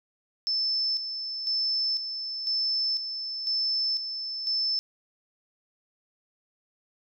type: tone with tremolo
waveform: sine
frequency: 5274 Hz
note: E8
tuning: in tune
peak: -24 dBFS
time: 0.47-4.79 s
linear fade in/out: 0 ms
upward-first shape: square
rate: 1 Hz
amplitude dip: 55%
effects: none